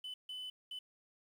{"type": "tone bursts at uneven times", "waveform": "sine", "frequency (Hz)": 3013, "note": "F#7", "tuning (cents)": 31, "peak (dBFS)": -39, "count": 3, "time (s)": [[0.04, 0.14], [0.29, 0.5], [0.71, 0.79]], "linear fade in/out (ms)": 5, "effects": ["tanh soft clip ceiling -41 dBFS", "11-bit"]}